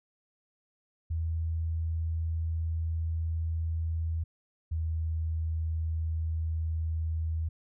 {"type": "tone pair in turn", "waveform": "sine", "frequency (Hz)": [81.5, 80.52], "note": ["E2", "E2"], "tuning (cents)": [-19, -40], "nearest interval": "unison", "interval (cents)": 21, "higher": "first", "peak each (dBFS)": -28, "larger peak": "neither", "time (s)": [[1.1, 4.24], [4.71, 7.49]], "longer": "first", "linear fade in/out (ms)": 10, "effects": []}